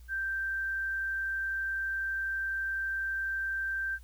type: tone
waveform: sine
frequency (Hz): 1568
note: G6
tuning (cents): 0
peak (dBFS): -30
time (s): 0.08-3.99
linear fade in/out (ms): 50
effects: added 60 Hz sine -48 dBFS peak until 4.03 s + white hiss -65 dBFS RMS until 4.03 s